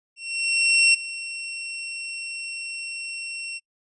sawtooth tone with ADSR envelope, 2723 Hz, F7, 44 cents flat, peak -10 dBFS, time 0.16-3.6 s, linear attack 780 ms, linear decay 10 ms, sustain -17 dB, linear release 35 ms, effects noise-tail reverb RT60 0.1 s tail -26 dB re dry + resampled to 22050 Hz

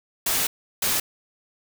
white noise bursts at uneven times, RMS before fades -23 dBFS, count 2, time 0.26-0.47 / 0.82-1 s, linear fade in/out 5 ms, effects none

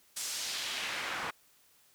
pink noise with band-pass filter sweep, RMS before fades -37 dBFS, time 0.16-1.31 s, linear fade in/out 10 ms, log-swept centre 7900 to 1300 Hz, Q 1.1, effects white hiss -65 dBFS RMS until 1.94 s

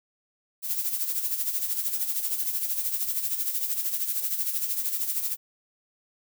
violet noise with tremolo, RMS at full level -26 dBFS, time 0.62-5.37 s, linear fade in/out 50 ms, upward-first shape sine, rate 13 Hz, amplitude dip 60%, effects none

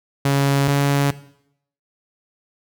sawtooth tone pair in turn, 139.3 / 141.08 Hz, C#3 / C#3, +9 / +31 cents, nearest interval unison, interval 22 cents, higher second, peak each -11 dBFS, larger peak neither, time 0.25-0.68 / 0.68-1.11 s, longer neither, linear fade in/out 5 ms, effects noise-tail reverb RT60 0.7 s tail -17 dB re dry

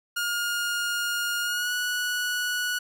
sawtooth tone with pitch glide, 1421 to 1469.4 Hz, F6 to F#6, +30 to -12 cents, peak -22 dBFS, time 0.16-2.79 s, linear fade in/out 10 ms, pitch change +58 cents, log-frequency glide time 1.41-1.73 s, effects none

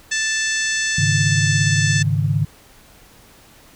harmonic tone, 880 Hz, A5, in tune, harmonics 2 / 3 / 4 / 5 / 6 / 7 / 8 / 9, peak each -21 / -28 / -29 / -31 / -30 / -26 / -33 / -30 dBFS, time 0.11-2.03 s, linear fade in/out 10 ms
sine chord, Ab suspended fourth, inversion none, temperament just, 103.83 / 138.43 / 155.74 Hz, Ab2 / Db3 / Eb3, 0 / -2 / +2 cents, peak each -20 dBFS, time 0.98-2.45 s, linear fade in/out 5 ms
effects pink hiss -48 dBFS RMS until 3.75 s

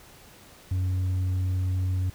sine tone with tanh clipping, 92.5 Hz, F#2, in tune, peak -24 dBFS, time 0.71-2.1 s, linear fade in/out 5 ms, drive 3 dB, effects pink hiss -51 dBFS RMS until 2.14 s

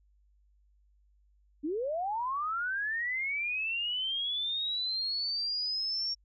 sine linear sweep, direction up, 274 to 5540 Hz, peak -30 dBFS, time 1.63-6.15 s, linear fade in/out 20 ms, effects added 50 Hz sine -63 dBFS peak until 6.24 s

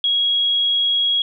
sine tone, 3310 Hz, G#7, 6 cents flat, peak -15 dBFS, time 0.04-1.22 s, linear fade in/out 2 ms, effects none

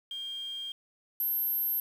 sine tone pair in turn, 3210 / 12737 Hz, G7 / G9, +40 / +26 cents, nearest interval 2 octaves, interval 2386 cents, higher second, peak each -35 / -27 dBFS, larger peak second, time 0.11-0.72 / 1.2-1.8 s, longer first, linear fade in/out 2 ms, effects 9-bit

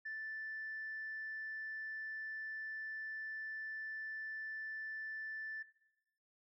sine tone, 1760 Hz, A6, in tune, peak -40 dBFS, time 0.05-5.63 s, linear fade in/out 10 ms, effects noise-tail reverb RT60 0.9 s tail -17 dB re dry + tanh soft clip ceiling -37 dBFS

